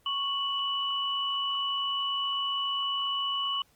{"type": "tone pair together", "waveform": "sine", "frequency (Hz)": [1107.4, 2960], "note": ["C#6", "F#7"], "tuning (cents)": [-2, 0], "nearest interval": "octave + perfect fourth", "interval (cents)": 1702, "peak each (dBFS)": [-32, -29], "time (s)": [0.06, 3.62], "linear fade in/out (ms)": 2, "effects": ["pink hiss -65 dBFS RMS until 3.75 s", "Opus 24 kbps"]}